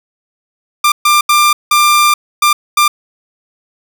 sawtooth tone bursts at uneven times, 1191 Hz, D6, 24 cents sharp, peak -3 dBFS, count 6, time 0.84-0.92 / 1.05-1.21 / 1.29-1.53 / 1.71-2.14 / 2.42-2.53 / 2.77-2.88 s, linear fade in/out 5 ms, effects none

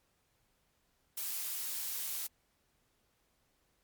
blue noise, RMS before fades -38 dBFS, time 1.17-2.27 s, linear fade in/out 5 ms, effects pink hiss -75 dBFS RMS until 3.83 s + MP3 96 kbps

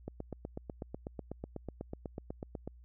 click train, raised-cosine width 2 ms, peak -26 dBFS, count 22, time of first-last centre 0.08-2.676 s, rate 8.09 Hz, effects added 60 Hz sine -53 dBFS peak until 2.84 s

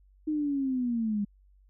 sine linear sweep, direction down, 311.1 to 200 Hz, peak -26 dBFS, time 0.27-1.25 s, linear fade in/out 10 ms, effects added 48 Hz sine -57 dBFS peak until 1.69 s

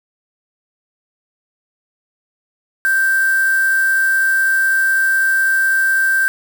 sine tone with quantisation, 1568 Hz, G6, in tune, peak -12 dBFS, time 2.85-6.28 s, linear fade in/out 0 ms, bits 4, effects none

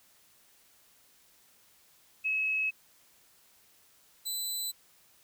sine / 15% pulse tone pair in turn, 2573 / 4003 Hz, E7 / B7, -43 / +23 cents, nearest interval minor sixth, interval 766 cents, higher second, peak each -27 / -26 dBFS, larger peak second, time 2.24-2.71 / 4.25-4.72 s, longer neither, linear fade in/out 20 ms, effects white hiss -63 dBFS RMS until 5.23 s

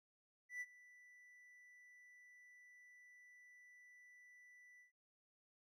triangle tone with ADSR envelope, 1975.5 Hz, B6, in tune, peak -40 dBFS, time 0.49-4.92 s, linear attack 120 ms, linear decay 41 ms, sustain -20 dB, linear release 120 ms, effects none

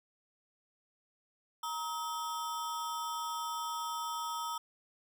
square ring-modulated tone, 1107 Hz, C#6, 3 cents flat, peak -33 dBFS, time 1.63-4.58 s, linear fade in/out 5 ms, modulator 170 Hz, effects none

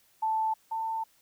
sine tone pair in turn, 880 / 893.8 Hz, A5 / A5, 0 / +27 cents, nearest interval unison, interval 27 cents, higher second, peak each -25 / -29 dBFS, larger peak first, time 0.22-0.54 / 0.71-1.04 s, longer second, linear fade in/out 10 ms, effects white hiss -65 dBFS RMS until 1.21 s

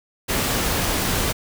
pink noise, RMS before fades -22 dBFS, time 0.28-1.33 s, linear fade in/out 20 ms, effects none

